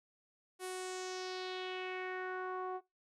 sawtooth tone with low-pass filter sweep, 370 Hz, F#4, in tune, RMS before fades -41 dBFS, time 0.59-2.81 s, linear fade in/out 50 ms, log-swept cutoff 11000 to 890 Hz, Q 2.8, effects noise-tail reverb RT60 0.2 s tail -22 dB re dry

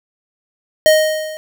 square tone with level ramp, 622.3 Hz, D#5, in tune, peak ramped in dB -6 to -28 dBFS, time 0.86-1.37 s, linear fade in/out 0 ms, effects none

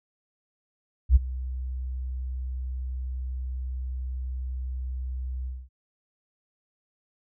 sine tone with ADSR envelope, 63.7 Hz, C2, 46 cents flat, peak -10 dBFS, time 1.09-5.69 s, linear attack 67 ms, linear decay 20 ms, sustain -19 dB, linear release 230 ms, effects none

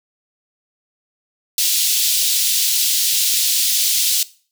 pink high-pass noise, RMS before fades -17 dBFS, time 1.58-4.23 s, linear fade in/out 2 ms, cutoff 3400 Hz, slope 24 dB/octave, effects noise-tail reverb RT60 0.4 s tail -19 dB re dry

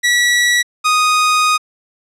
sawtooth tone pair in turn, 1939 / 1242.9 Hz, B6 / D#6, -32 / -2 cents, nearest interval minor sixth, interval 770 cents, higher first, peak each -7 dBFS, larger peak neither, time 0.03-0.63 / 0.84-1.58 s, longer second, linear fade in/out 20 ms, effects low-pass 9000 Hz 12 dB/octave

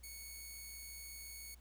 5% pulse tone, 2217 Hz, C#7, in tune, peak -38 dBFS, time 0.03-1.55 s, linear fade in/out 10 ms, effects added 60 Hz sine -57 dBFS peak until 1.6 s + pink hiss -70 dBFS RMS until 1.6 s

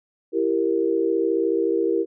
sine chord, E diminished, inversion none, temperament equal with one note detuned, 332.9 / 392 / 466.2 Hz, E4 / G4 / Bb4, +17 / 0 / 0 cents, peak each -23 dBFS, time 0.32-2.06 s, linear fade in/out 50 ms, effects none

